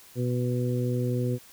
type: harmonic tone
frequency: 123.47 Hz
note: B2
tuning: in tune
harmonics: 1 / 2 / 3 / 4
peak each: -26 / -31 / -33 / -34 dBFS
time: 0.15-1.39 s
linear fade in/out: 50 ms
effects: white hiss -52 dBFS RMS until 1.52 s